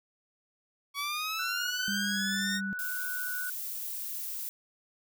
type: linear sweep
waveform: 15% pulse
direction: up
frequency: 1119 to 1864.7 Hz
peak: -25 dBFS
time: 0.94-2.61 s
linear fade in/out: 50 ms
type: tone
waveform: sine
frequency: 1480 Hz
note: F#6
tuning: in tune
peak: -34 dBFS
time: 1.39-3.5 s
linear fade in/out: 5 ms
type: tone with pitch glide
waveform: sine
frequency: 200.4 to 196.5 Hz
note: G3 to G3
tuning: +38 to +4 cents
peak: -33 dBFS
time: 1.88-2.73 s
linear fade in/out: 0 ms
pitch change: -34 cents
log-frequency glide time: 2.11-2.19 s
type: noise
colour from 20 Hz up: violet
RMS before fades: -37 dBFS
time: 2.79-4.49 s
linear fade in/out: 0 ms
effects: none